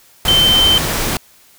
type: tone in noise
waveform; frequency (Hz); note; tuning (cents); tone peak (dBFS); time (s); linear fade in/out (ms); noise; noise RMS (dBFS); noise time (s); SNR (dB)
sine; 3099; G7; -21; -9; 0.28-0.78; 2; pink; -18; 0.25-1.17; +6
effects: white hiss -48 dBFS RMS until 1.58 s